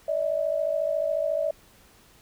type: tone pair together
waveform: sine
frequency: 583 / 637.1 Hz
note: D5 / D#5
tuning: -13 / +41 cents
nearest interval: major second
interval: 154 cents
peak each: -26 / -26 dBFS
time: 0.08-1.51 s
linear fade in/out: 5 ms
effects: pink hiss -56 dBFS RMS until 2.21 s